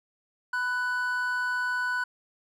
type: tone pair together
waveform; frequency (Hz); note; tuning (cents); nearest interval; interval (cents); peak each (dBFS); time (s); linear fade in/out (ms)
triangle; 997 / 1487.4; B5 / F#6; +16 / +9; perfect fifth; 693; -31 / -25; 0.53-2.04; 5
effects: none